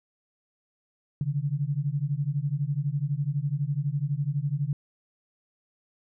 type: beating tone pair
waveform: sine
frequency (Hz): 137.5 / 149.5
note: C#3 / D3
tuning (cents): -14 / +31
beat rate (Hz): 12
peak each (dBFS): -28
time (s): 1.21-4.73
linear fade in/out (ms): 2
effects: none